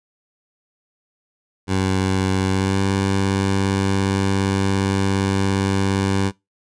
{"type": "tone with pitch glide", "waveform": "15% pulse", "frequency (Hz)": [94.9, 97.34], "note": ["F#2", "G2"], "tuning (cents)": [44, -12], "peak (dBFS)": -11, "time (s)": [1.67, 6.32], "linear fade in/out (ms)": 50, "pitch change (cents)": 44, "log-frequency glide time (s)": [2.49, 2.8], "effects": ["noise-tail reverb RT60 0.2 s tail -22 dB re dry", "resampled to 22050 Hz"]}